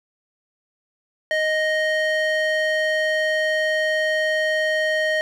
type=tone with band-pass filter; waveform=square; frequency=622.3 Hz; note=D#5; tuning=in tune; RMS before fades=-21 dBFS; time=1.31-5.21 s; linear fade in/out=0 ms; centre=1600 Hz; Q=1.4; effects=none